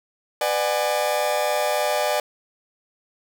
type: chord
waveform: 40% pulse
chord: G# half-diminished seventh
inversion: first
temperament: just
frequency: 498.4 / 598 / 747.5 / 830.6 Hz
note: B4 / D5 / F#5 / G#5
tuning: +16 / +31 / +17 / 0 cents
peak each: -28 / -22 / -27 / -26 dBFS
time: 0.41-2.2 s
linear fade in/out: 2 ms
effects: none